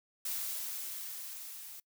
blue noise with level ramp, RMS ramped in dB -36 to -48 dBFS, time 0.25-1.8 s, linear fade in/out 5 ms, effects noise-tail reverb RT60 0.1 s tail -24 dB re dry

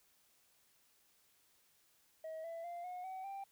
sine tone with pitch steps, 638 / 665.5 / 694.1 / 724 / 755.2 / 787.7 Hz, D#5 / E5 / F5 / F#5 / F#5 / G5, +43 / +16 / -11 / -38 / +35 / +8 cents, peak -40 dBFS, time 2.24-3.44 s, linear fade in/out 5 ms, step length 200 ms, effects tanh soft clip ceiling -42 dBFS + white hiss -72 dBFS RMS until 3.51 s

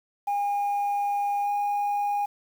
sine tone with pitch glide, 812 to 817.6 Hz, G#5 to G#5, -39 to -27 cents, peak -21 dBFS, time 0.27-2.26 s, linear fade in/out 10 ms, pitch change +12 cents, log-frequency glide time 1.42-1.5 s, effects tanh soft clip ceiling -22 dBFS + 8-bit

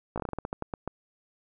slowing click train, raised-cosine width 1 ms, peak -18 dBFS, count 13, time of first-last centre 0.16-0.876 s, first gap 17 ms, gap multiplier 1.21, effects none

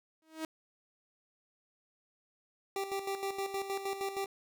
sawtooth tone with exponential growth, 317.7 Hz, D#4, 36 cents sharp, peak -29 dBFS, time 0.22-0.45 s, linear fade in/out 2 ms, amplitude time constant 48 ms
25% pulse tone with tremolo, 392 Hz, G4, in tune, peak -29 dBFS, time 2.76-4.26 s, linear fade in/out 2 ms, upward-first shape square, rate 6.4 Hz, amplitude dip 60%
effects none

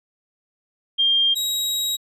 sine / sawtooth tone pair in turn, 3200 / 3820 Hz, G7 / A#7, +35 / +42 cents, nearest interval minor third, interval 307 cents, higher second, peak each -15 / -18 dBFS, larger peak first, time 0.98-1.35 / 1.35-1.97 s, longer second, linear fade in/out 20 ms, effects resampled to 32000 Hz

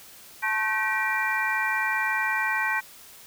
sine tone cluster, 875 / 1084 / 1539 / 1918 / 2368 Hz, A5 / C#6 / G6 / A#6 / D7, -10 / -39 / -32 / +49 / +14 cents, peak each -30 / -33 / -28 / -28 / -30 dBFS, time 0.42-2.81 s, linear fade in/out 20 ms, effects white hiss -48 dBFS RMS until 3.26 s

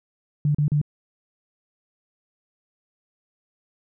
sine tone bursts, 147.5 Hz, D3, 8 cents sharp, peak -17 dBFS, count 3, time 0.45-0.815 s, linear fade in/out 2 ms, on 97 ms, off 37 ms, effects none

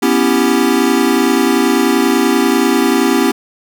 square chord, C# half-diminished seventh, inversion third, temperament equal, 246.9 / 277.2 / 329.6 / 392 Hz, B3 / C#4 / E4 / G4, 0 / 0 / 0 / 0 cents, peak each -16 / -16 / -17 / -17 dBFS, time 0.02-3.32 s, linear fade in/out 10 ms, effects none

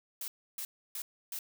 blue noise bursts, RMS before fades -39 dBFS, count 4, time 0.21-1.39 s, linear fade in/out 2 ms, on 70 ms, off 300 ms, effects none

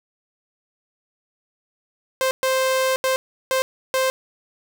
sawtooth tone bursts at uneven times, 523.3 Hz, C5, in tune, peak -14 dBFS, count 5, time 2.21-2.31 / 2.43-2.96 / 3.04-3.16 / 3.51-3.62 / 3.94-4.1 s, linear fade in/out 0 ms, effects none

